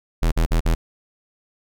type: tone bursts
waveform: square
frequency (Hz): 41.2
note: E1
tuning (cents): 0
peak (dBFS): -16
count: 4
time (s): 0.22-0.75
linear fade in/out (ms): 10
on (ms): 98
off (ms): 46
effects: none